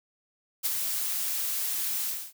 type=noise with ADSR envelope; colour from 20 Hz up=blue; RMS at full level=-26 dBFS; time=0.63-2.33 s; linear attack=26 ms; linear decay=27 ms; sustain=-4 dB; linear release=280 ms; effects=none